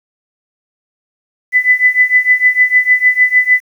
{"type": "tone with tremolo", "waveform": "sine", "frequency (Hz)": 2000, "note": "B6", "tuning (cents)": 21, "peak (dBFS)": -3, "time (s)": [1.52, 3.61], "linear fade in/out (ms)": 50, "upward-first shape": "triangle", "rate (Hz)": 6.6, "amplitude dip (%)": 95, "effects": ["7-bit"]}